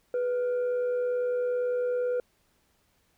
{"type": "tone with frequency modulation", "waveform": "sine", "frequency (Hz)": 493.9, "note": "B4", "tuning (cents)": 0, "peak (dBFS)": -24, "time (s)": [0.14, 2.2], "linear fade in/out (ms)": 2, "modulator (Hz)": 910, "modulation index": 0.22, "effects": ["tanh soft clip ceiling -21 dBFS", "pink hiss -69 dBFS RMS until 3.17 s"]}